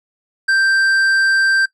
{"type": "tone with tanh clipping", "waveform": "sine", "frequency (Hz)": 1570, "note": "G6", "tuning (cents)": 2, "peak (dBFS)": -13, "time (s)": [0.48, 1.66], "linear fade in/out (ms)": 10, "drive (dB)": 9, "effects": ["noise-tail reverb RT60 0.1 s tail -18 dB re dry"]}